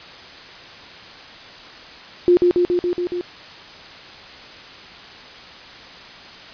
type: tone with echo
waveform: sine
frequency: 353.8 Hz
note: F4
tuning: 23 cents sharp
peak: -9 dBFS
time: 2.28-2.37 s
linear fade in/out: 0 ms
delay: 140 ms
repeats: 6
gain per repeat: -2 dB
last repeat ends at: 3.21 s
effects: white hiss -39 dBFS RMS until 6.53 s + resampled to 11025 Hz